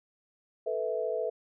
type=chord; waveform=sine; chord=A suspended second; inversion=none; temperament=equal with one note detuned; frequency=440 / 493.9 / 652.4 Hz; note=A4 / B4 / E5; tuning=0 / 0 / -18 cents; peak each=-33 dBFS; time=0.66-1.3 s; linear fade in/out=10 ms; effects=none